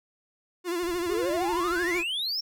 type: tone with vibrato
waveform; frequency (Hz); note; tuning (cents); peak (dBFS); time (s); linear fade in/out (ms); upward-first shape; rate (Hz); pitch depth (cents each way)
45% pulse; 349.2; F4; 0; -27; 0.64-2.04; 50; sine; 13; 69
type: noise with tremolo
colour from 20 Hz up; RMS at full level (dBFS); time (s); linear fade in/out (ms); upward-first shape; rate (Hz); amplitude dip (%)
brown; -44; 0.82-2.02; 20; triangle; 17; 95
type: exponential sweep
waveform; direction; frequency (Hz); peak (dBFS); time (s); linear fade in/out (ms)
triangle; up; 377.9 to 5588; -26; 1.09-2.41; 10
effects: none